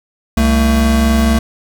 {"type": "tone pair together", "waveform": "square", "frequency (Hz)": [66.7, 224.4], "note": ["C2", "A3"], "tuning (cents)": [34, 34], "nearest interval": "octave + major sixth", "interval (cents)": 2100, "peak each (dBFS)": -13, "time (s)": [0.37, 1.39], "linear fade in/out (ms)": 5, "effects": []}